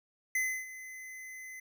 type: tone with ADSR envelope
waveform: square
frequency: 2038 Hz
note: C7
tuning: 46 cents flat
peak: -28 dBFS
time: 0.35-1.6 s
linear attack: 4 ms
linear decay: 300 ms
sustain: -16 dB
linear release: 6 ms
effects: none